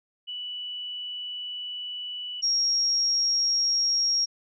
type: tone pair in turn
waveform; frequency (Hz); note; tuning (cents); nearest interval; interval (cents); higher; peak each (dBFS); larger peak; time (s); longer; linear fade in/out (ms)
sine; 2960 / 5588; F#7 / F8; 0 / 0; major seventh; 1100; second; -32 / -21; second; 0.27-2.42 / 2.42-4.26; first; 20
effects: none